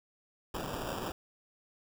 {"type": "noise with sample-and-hold", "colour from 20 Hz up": "white", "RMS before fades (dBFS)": -38, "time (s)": [0.54, 1.12], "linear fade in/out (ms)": 2, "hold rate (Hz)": 2100, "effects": []}